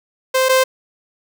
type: tone pair in turn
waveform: sawtooth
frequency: 521 / 521 Hz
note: C5 / C5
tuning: -7 / -7 cents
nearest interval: unison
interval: 0 cents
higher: neither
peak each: -9 / -7 dBFS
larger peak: second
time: 0.34-0.49 / 0.49-0.64 s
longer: neither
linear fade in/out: 10 ms
effects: none